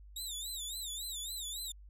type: tone with vibrato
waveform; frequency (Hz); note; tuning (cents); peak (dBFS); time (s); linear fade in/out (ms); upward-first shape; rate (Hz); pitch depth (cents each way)
20% pulse; 3729; A#7; 0; -33; 0.16-1.72; 5; sine; 3.6; 150
effects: added 50 Hz sine -51 dBFS peak until 1.89 s